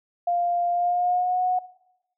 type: tone with pitch glide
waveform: sine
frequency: 699 to 732.1 Hz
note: F5 to F#5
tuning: +1 to -19 cents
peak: -20 dBFS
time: 0.27-1.59 s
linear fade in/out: 5 ms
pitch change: +80 cents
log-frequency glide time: 0.71-1.41 s
effects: noise-tail reverb RT60 0.9 s tail -19 dB re dry